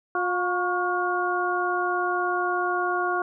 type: harmonic tone with a mistuned harmonic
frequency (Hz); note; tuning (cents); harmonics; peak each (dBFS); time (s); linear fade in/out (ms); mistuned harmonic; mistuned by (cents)
356.7; F4; +37; 1 / 2 / 3 / 4; -28 / -28 / -28 / -28; 0.15-3.22; 2; 3; +64
effects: none